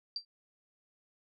sine tone with exponential decay, 4699 Hz, D8, in tune, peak -30 dBFS, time 0.16-0.25 s, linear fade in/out 2 ms, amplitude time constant 19 ms, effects none

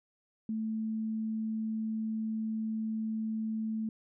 sine tone, 220 Hz, A3, in tune, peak -31 dBFS, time 0.49-3.89 s, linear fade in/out 2 ms, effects none

